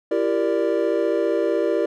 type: chord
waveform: triangle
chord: E half-diminished seventh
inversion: none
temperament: equal with one note detuned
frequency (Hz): 336.6 / 392 / 466.2 / 587.3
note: E4 / G4 / Bb4 / D5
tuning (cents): +36 / 0 / 0 / 0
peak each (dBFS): -22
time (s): 0.11-1.86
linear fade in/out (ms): 5
effects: none